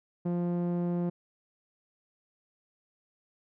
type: tone with low-pass filter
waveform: sawtooth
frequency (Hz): 174.61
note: F3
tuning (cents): 0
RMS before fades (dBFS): -30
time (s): 0.25-1.1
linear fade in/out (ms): 10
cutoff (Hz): 550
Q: 0.61
effects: none